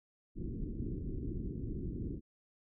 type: low-pass noise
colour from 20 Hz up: pink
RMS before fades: -39 dBFS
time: 0.35-2.21 s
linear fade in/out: 50 ms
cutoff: 380 Hz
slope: 48 dB/octave
effects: none